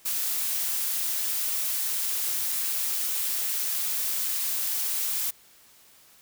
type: noise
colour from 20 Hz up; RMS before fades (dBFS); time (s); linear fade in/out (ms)
blue; -28; 0.05-5.31; 10
effects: white hiss -56 dBFS RMS until 6.21 s